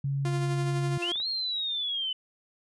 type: tone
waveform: sine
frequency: 138.8 Hz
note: C#3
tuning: 3 cents sharp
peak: -26 dBFS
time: 0.04-0.98 s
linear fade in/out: 5 ms
type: tone with tremolo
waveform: sawtooth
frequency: 348.2 Hz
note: F4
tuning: 5 cents flat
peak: -27 dBFS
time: 0.25-1.12 s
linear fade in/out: 2 ms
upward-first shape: sine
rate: 12 Hz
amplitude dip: 35%
type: linear two-way sweep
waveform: sine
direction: up then down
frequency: 2626 to 4280 to 2998 Hz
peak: -28 dBFS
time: 1.02-2.13 s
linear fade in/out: 5 ms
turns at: 1.28 s
type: clicks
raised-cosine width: 0.5 ms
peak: -33 dBFS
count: 2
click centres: 1.157 / 1.201 s
effects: resampled to 24000 Hz